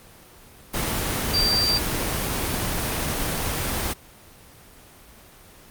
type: tone in noise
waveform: sine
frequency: 4699 Hz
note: D8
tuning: in tune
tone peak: -19 dBFS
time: 1.33-1.79 s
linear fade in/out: 20 ms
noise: pink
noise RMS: -25 dBFS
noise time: 0.73-3.94 s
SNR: +3 dB
effects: pink hiss -48 dBFS RMS until 5.7 s + Opus 24 kbps